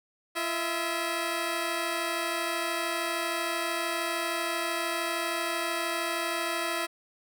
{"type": "tone pair together", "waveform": "10% pulse", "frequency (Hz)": [340.1, 647.2], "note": ["F4", "E5"], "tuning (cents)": [-46, -32], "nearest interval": "major seventh", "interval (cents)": 1114, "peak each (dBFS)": -23, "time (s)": [0.35, 6.87], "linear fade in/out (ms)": 20, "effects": []}